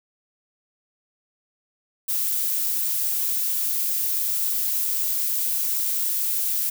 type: noise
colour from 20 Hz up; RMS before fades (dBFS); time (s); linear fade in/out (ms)
violet; -24; 2.08-6.7; 10
effects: none